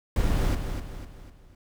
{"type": "noise with echo", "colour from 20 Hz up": "brown", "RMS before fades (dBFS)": -23, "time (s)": [0.16, 0.55], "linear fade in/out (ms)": 2, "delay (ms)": 250, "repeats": 4, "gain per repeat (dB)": -7, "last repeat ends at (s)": 1.55, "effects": []}